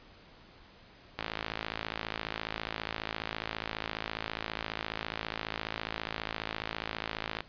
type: click train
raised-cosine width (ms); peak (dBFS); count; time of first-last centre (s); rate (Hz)
0.3; -17; 341; 1.19-7.406; 54.7
effects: pink hiss -56 dBFS RMS until 7.48 s + resampled to 11025 Hz